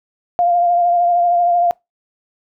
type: tone with vibrato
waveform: sine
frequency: 698.5 Hz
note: F5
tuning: in tune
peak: -11 dBFS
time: 0.39-1.71 s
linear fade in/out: 0 ms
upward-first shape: triangle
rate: 13 Hz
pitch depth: 33 cents each way
effects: noise-tail reverb RT60 0.2 s tail -25 dB re dry